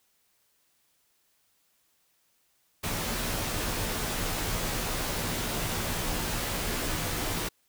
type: noise with comb filter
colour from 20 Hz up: pink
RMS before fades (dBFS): -31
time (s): 2.83-7.49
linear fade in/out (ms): 10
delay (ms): 15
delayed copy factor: -0.6
effects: white hiss -70 dBFS RMS until 7.68 s